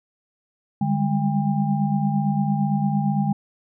sine tone cluster, 149 / 195.7 / 204.5 / 801 Hz, D3 / G3 / G#3 / G5, +25 / -3 / -26 / +37 cents, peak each -23 / -27 / -22 / -28 dBFS, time 0.81-3.33 s, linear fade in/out 5 ms, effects none

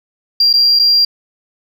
sine tone with dropouts, 4757 Hz, D8, 21 cents sharp, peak -6 dBFS, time 0.4-1.05 s, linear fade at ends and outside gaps 5 ms, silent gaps 0.53-0.537 / 0.791-0.795 s, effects tanh soft clip ceiling -4 dBFS

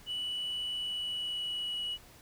sine tone with pitch glide, 2957 to 2928 Hz, F#7 to F#7, -2 to -19 cents, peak -31 dBFS, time 0.06-1.98 s, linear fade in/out 50 ms, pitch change -17 cents, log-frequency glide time 0.75-1.78 s, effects tanh soft clip ceiling -31 dBFS + pink hiss -56 dBFS RMS until 2.21 s

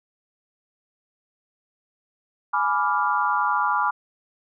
sine chord, G# diminished seventh, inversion none, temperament equal with one note detuned, 838.3 / 987.8 / 1174.7 / 1396.9 Hz, G#5 / B5 / D6 / F6, +16 / 0 / 0 / 0 cents, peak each -26 / -24 / -24 / -26 dBFS, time 2.53-3.91 s, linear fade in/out 10 ms, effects none

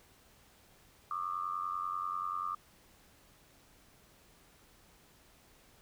sine tone with amplitude modulation, 1200 Hz, D6, 37 cents sharp, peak -30 dBFS, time 1.11-2.55 s, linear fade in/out 2 ms, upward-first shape sine, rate 90.2 Hz, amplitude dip 90%, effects pink hiss -63 dBFS RMS until 5.81 s

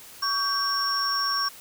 sine tone cluster, 1128 / 1568 / 5500 Hz, C#6 / G6 / F8, +30 / 0 / -27 cents, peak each -26 / -31 / -25 dBFS, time 0.22-1.49 s, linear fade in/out 10 ms, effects tanh soft clip ceiling -15 dBFS + white hiss -46 dBFS RMS until 1.6 s

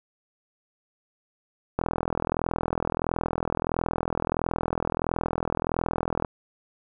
click train, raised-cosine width 1 ms, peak -11 dBFS, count 186, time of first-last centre 1.79-6.248 s, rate 41.5 Hz, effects none

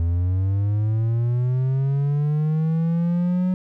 triangle linear sweep, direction up, 82.8 to 185 Hz, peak -16 dBFS, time 0-3.54 s, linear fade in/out 0 ms, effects none

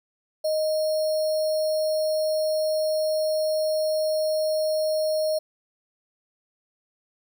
sine tone with sample-and-hold, 622.3 Hz, D#5, in tune, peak -21 dBFS, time 0.44-5.39 s, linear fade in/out 10 ms, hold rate 4900 Hz, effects none

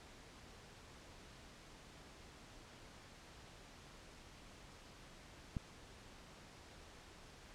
click, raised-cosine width 5 ms, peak -27 dBFS, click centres 5.568 s, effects pink hiss -58 dBFS RMS until 7.54 s + low-pass 7000 Hz 12 dB/octave

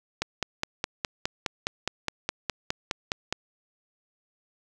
click train, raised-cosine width 0.2 ms, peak -9 dBFS, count 16, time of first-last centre 0.22-3.326 s, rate 4.83 Hz, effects none

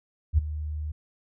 sine tone with ADSR envelope, 76 Hz, D#2, 40 cents flat, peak -14 dBFS, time 0.33-0.92 s, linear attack 50 ms, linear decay 14 ms, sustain -15 dB, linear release 9 ms, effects none

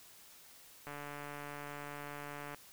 click train, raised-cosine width 0.5 ms, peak -30 dBFS, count 244, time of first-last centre 0.87-2.546 s, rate 145 Hz, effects white hiss -58 dBFS RMS until 2.72 s

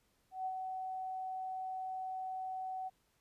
sine tone with ADSR envelope, 752 Hz, F#5, 28 cents sharp, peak -34 dBFS, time 0.31-2.9 s, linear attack 150 ms, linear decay 54 ms, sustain -4 dB, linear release 26 ms, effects pink hiss -75 dBFS RMS until 3.2 s + resampled to 32000 Hz

